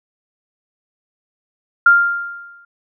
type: tone with exponential decay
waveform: sine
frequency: 1396.9 Hz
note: F6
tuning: in tune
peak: -4 dBFS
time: 1.86-2.65 s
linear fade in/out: 5 ms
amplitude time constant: 170 ms
effects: none